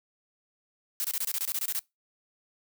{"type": "noise bursts", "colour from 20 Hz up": "blue", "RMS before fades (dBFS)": -30, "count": 12, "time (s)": [1, 1.792], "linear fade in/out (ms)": 0, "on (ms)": 44, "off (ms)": 24, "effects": ["noise-tail reverb RT60 0.2 s tail -24 dB re dry"]}